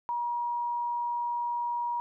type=tone; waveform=sine; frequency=955 Hz; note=A#5; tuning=42 cents sharp; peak=-28 dBFS; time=0.09-2 s; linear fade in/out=0 ms; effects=none